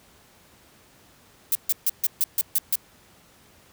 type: noise bursts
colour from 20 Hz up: violet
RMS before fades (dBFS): -21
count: 8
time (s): 1.52-2.756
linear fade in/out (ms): 2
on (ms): 32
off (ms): 140
effects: pink hiss -55 dBFS RMS until 3.72 s + high-pass 60 Hz 12 dB/octave